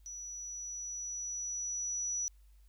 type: tone with level ramp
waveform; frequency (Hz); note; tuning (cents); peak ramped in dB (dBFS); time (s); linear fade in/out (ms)
sine; 5890; F#8; -9; -42 to -32; 0.06-2.28; 0
effects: added 50 Hz sine -57 dBFS peak until 2.68 s + white hiss -75 dBFS RMS until 2.68 s